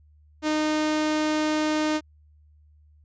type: tone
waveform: sawtooth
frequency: 307.2 Hz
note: D#4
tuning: 22 cents flat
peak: -18 dBFS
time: 0.42-2.01 s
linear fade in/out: 50 ms
effects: added 75 Hz sine -53 dBFS peak until 3.04 s + resampled to 16000 Hz